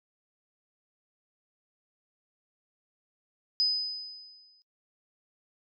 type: tone with exponential decay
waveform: sine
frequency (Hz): 5010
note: D#8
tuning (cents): +11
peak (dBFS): -21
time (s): 3.6-4.62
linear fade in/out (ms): 0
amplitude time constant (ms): 220
effects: noise-tail reverb RT60 0.1 s tail -21 dB re dry